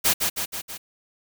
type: noise with echo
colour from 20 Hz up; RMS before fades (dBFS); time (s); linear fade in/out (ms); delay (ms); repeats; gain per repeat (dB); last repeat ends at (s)
white; -19; 0.04-0.14; 20; 160; 4; -4; 0.78
effects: none